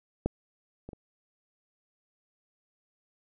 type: clicks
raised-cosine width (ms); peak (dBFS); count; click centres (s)
2; -13 / -28 / -30; 3; 0.26 / 0.89 / 0.932
effects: none